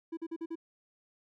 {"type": "tone bursts", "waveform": "triangle", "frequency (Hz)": 329.6, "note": "E4", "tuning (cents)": 0, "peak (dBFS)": -33, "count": 5, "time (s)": [0.12, 0.556], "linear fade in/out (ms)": 10, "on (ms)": 52, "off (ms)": 44, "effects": []}